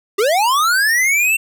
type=linear sweep; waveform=square; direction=up; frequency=376.6 to 2726 Hz; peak=-13 dBFS; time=0.18-1.37 s; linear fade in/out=10 ms; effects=none